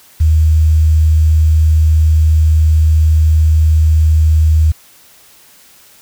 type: tone with quantisation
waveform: sine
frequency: 78.5 Hz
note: D#2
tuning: 16 cents sharp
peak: -6 dBFS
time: 0.2-4.72 s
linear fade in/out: 10 ms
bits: 6
effects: white hiss -44 dBFS RMS until 6.01 s